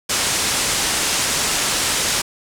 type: low-pass noise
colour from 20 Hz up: white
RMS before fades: -20 dBFS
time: 0.09-2.22 s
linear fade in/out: 10 ms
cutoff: 9200 Hz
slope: 24 dB/octave
effects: none